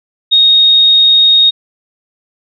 sine tone, 3729 Hz, A#7, in tune, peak -4 dBFS, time 0.31-1.51 s, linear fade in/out 20 ms, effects none

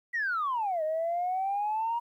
sine exponential two-way sweep, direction down then up, 1972 to 615 to 953 Hz, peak -26 dBFS, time 0.13-2 s, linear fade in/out 20 ms, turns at 0.83 s, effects tanh soft clip ceiling -23 dBFS + 11-bit

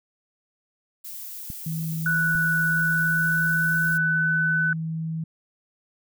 violet noise, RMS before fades -37 dBFS, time 1.04-3.98 s, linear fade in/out 10 ms
clicks, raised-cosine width 5 ms, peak -23 dBFS, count 2, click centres 1.502 / 2.352 s
sine tone, 161.4 Hz, E3, 36 cents flat, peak -26 dBFS, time 1.66-5.24 s, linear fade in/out 5 ms
sine tone with pitch glide, 1480 to 1503.3 Hz, F#6 to F#6, 0 to +27 cents, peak -20 dBFS, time 2.06-4.73 s, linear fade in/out 2 ms, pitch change +27 cents, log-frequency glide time 2.69-4.26 s
effects none

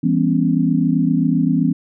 sine chord, C# half-diminished seventh, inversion first, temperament just, 166.31 / 199.57 / 249.5 / 277.2 Hz, E3 / G3 / B3 / C#4, +16 / +31 / +18 / 0 cents, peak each -18 / -22 / -18 / -19 dBFS, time 0.03-1.73 s, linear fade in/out 10 ms, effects none

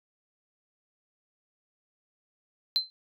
sine tone with exponential decay, 4091 Hz, C8, 40 cents flat, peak -17 dBFS, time 2.76-2.9 s, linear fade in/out 0 ms, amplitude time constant 30 ms, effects tanh soft clip ceiling -17 dBFS

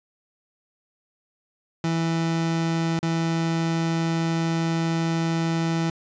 30% pulse tone with dropouts, 164.81 Hz, E3, in tune, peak -19 dBFS, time 1.84-5.9 s, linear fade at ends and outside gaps 2 ms, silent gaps 2.991-3.029 s, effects resampled to 16000 Hz + 10-bit

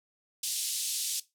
white band-pass noise, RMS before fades -33 dBFS, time 0.43-1.2 s, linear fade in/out 5 ms, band 3300 to 11000 Hz, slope 24 dB/octave, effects noise-tail reverb RT60 0.2 s tail -17 dB re dry

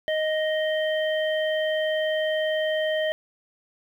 harmonic tone, 623 Hz, D#5, 2 cents sharp, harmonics 1 / 3 / 5, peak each -23 / -30 / -33 dBFS, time 0.08-3.12 s, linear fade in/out 0 ms, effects 9-bit

